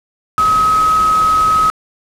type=tone in noise; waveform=sine; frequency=1274 Hz; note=D#6; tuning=41 cents sharp; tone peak=-9 dBFS; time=0.38-1.7 s; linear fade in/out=0 ms; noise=pink; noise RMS=-26 dBFS; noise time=0.38-1.7 s; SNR=+14 dB; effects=low-pass 11000 Hz 12 dB/octave